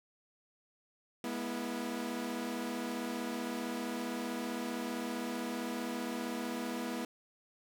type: chord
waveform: sawtooth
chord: E major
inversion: first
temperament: equal with one note detuned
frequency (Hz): 207.7 / 243.1 / 329.6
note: G#3 / B3 / E4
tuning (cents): 0 / -27 / 0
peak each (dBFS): -39 / -34 / -38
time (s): 1.24-7.05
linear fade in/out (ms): 2
effects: none